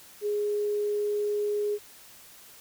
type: tone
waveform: sine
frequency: 415.3 Hz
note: G#4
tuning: in tune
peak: -25 dBFS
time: 0.21-1.79 s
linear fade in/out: 50 ms
effects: white hiss -51 dBFS RMS until 2.6 s